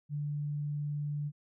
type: tone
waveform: sine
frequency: 146.83 Hz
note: D3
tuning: in tune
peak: -32 dBFS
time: 0.09-1.32 s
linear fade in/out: 50 ms
effects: none